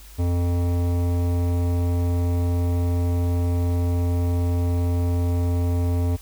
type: tone with hard clipping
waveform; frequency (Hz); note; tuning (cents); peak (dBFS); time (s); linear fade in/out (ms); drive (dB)
sine; 87.31; F2; 0; -21; 0.18-6.17; 20; 15
effects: added 50 Hz sine -42 dBFS peak until 6.21 s + white hiss -48 dBFS RMS until 6.21 s